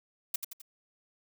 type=noise with echo; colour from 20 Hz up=blue; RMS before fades=-30 dBFS; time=0.34-0.36 s; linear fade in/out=5 ms; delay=86 ms; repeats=3; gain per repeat=-6 dB; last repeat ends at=0.618 s; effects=none